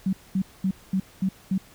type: tone bursts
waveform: sine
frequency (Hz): 190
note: F#3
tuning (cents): +46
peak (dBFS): -20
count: 6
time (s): 0.06-1.58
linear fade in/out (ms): 5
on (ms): 70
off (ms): 220
effects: pink hiss -52 dBFS RMS until 1.74 s